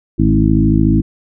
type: harmonic tone with a mistuned harmonic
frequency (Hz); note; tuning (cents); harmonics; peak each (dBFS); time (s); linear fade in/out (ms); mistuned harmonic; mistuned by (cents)
53.6; A1; -45; 1 / 2 / 3 / 4 / 5 / 6; -16 / -16 / -16 / -16 / -16 / -16; 0.18-1.02; 20; 3; -35
effects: none